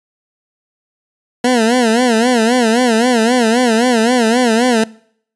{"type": "tone with vibrato", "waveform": "20% pulse", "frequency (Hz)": 236.5, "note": "A#3", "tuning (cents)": 25, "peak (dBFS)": -5, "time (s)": [1.44, 4.84], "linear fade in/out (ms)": 5, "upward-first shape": "sine", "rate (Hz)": 3.8, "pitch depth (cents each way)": 130, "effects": ["noise-tail reverb RT60 0.6 s tail -23 dB re dry", "resampled to 24000 Hz"]}